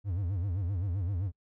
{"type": "tone with vibrato", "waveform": "triangle", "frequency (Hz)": 92.9, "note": "F#2", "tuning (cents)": 7, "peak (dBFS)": -27, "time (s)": [0.04, 1.32], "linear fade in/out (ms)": 50, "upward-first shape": "sine", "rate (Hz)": 7.7, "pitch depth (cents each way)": 180, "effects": ["noise-tail reverb RT60 0.1 s tail -26 dB re dry"]}